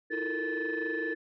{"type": "tone cluster", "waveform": "sine", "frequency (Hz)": [323.1, 348.1, 441.8, 465.3, 1745], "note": ["E4", "F4", "A4", "A#4", "A6"], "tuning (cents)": [-35, -6, 7, -3, -15], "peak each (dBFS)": [-35, -39, -38, -36, -32], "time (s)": [0.1, 1.15], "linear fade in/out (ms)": 20, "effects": ["tanh soft clip ceiling -24 dBFS"]}